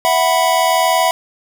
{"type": "chord", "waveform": "square", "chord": "E suspended second", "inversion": "none", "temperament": "equal", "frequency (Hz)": [659.3, 740, 987.8], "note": ["E5", "F#5", "B5"], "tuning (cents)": [0, 0, 0], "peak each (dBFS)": -17, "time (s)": [0.05, 1.11], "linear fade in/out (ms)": 0, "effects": []}